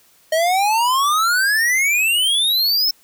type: exponential sweep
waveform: square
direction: up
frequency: 622.3 to 5360 Hz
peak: -15 dBFS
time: 0.32-2.91 s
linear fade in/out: 5 ms
effects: white hiss -54 dBFS RMS until 3.03 s